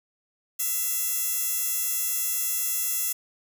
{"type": "tone with high-pass filter", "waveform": "15% pulse", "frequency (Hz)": 672, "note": "E5", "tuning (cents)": 33, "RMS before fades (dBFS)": -27, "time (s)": [0.59, 3.13], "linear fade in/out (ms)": 10, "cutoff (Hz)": 10000, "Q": 0.72, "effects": []}